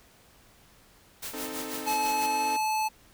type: noise with tremolo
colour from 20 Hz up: white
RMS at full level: -36 dBFS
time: 1.22-2.27 s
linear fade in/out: 10 ms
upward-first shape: sine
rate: 6.1 Hz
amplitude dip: 70%
type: chord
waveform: sawtooth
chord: A diminished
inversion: first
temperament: equal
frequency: 261.6 / 311.1 / 440 Hz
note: C4 / Eb4 / A4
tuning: 0 / 0 / 0 cents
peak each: -36 dBFS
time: 1.33-2.57 s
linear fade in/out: 10 ms
type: tone with pitch glide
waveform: square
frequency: 859 to 867 Hz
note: A5 to A5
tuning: -42 to -26 cents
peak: -26 dBFS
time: 1.86-2.89 s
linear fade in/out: 20 ms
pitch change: +16 cents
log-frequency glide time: 2.14-2.77 s
effects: pink hiss -58 dBFS RMS until 3.13 s